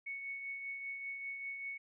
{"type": "tone with tremolo", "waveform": "sine", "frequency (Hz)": 2217, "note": "C#7", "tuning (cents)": 0, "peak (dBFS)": -38, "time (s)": [0.06, 1.78], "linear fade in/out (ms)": 10, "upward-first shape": "triangle", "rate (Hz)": 5.1, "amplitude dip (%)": 45, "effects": []}